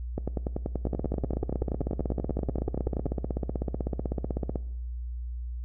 two click trains, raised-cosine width 2 ms, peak -16 / -16 dBFS, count 31 / 60, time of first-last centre 0.18-3.065 / 0.87-4.558 s, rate 10.4 / 16 Hz, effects noise-tail reverb RT60 0.8 s tail -20 dB re dry + added 60 Hz sine -32 dBFS peak until 5.64 s

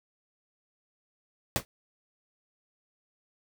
pink noise with exponential decay, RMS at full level -23 dBFS, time 1.56-1.65 s, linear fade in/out 0 ms, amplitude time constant 18 ms, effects none

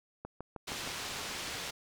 click train, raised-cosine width 1 ms, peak -27 dBFS, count 5, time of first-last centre 0.25-0.875 s, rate 6.4 Hz
white low-pass noise, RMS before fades -40 dBFS, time 0.67-1.71 s, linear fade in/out 10 ms, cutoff 5100 Hz, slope 12 dB/octave
effects none

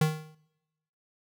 square tone with exponential decay, 155.56 Hz, D#3, in tune, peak -20 dBFS, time 0.01-0.35 s, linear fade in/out 5 ms, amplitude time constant 73 ms, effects noise-tail reverb RT60 1.0 s tail -25 dB re dry

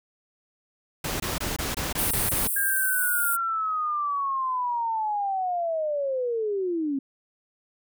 pink noise bursts, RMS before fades -29 dBFS, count 8, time 1.04-2.474 s, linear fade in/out 5 ms, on 160 ms, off 22 ms
pink high-pass noise, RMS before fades -27 dBFS, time 1.97-3.37 s, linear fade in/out 20 ms, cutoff 8400 Hz, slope 96 dB/octave
sine linear sweep, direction down, 1624 to 264.7 Hz, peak -24 dBFS, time 2.56-6.99 s, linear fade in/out 5 ms
effects none

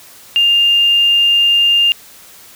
sine tone with quantisation, 2805 Hz, F7, 7 cents sharp, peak -8 dBFS, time 0.36-1.92 s, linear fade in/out 0 ms, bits 6, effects white hiss -40 dBFS RMS until 2.55 s

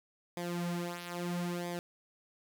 sawtooth tone with flanger, 174.5 Hz, F3, 1 cent flat, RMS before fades -37 dBFS, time 0.37-1.79 s, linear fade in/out 0 ms, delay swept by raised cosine 0.71 to 5.61 ms, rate 0.76 Hz, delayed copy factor -0.75, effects none

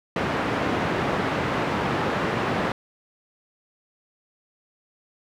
pink band-pass noise, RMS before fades -25 dBFS, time 0.16-2.72 s, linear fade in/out 2 ms, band 150 to 1900 Hz, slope 12 dB/octave, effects none

